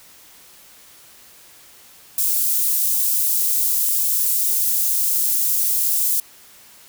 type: high-pass noise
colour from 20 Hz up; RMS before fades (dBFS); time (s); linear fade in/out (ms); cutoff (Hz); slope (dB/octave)
white; -19; 2.18-6.2; 2; 9200; 12
effects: white hiss -47 dBFS RMS until 6.88 s